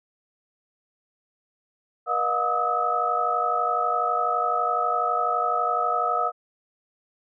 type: tone cluster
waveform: sine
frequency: 480.3 / 618 / 715 / 1236 / 1288 Hz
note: B4 / D#5 / F5 / D#6 / E6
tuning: -48 / -12 / +41 / -12 / -41 cents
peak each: -32 / -32 / -26 / -30 / -24 dBFS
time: 2.06-6.32 s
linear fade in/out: 50 ms
effects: none